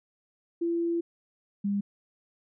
sine tone pair in turn, 338.7 / 201.4 Hz, E4 / G3, +47 / +47 cents, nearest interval major sixth, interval 900 cents, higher first, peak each -25 dBFS, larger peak neither, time 0.61-1.01 / 1.64-1.81 s, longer first, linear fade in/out 10 ms, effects none

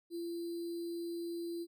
sine tone with sample-and-hold, 340.4 Hz, F4, 44 cents flat, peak -37 dBFS, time 0.1-1.67 s, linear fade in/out 50 ms, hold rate 4410 Hz, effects none

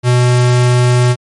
square tone, 123.47 Hz, B2, in tune, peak -8 dBFS, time 0.03-1.16 s, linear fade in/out 50 ms, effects MP3 48 kbps

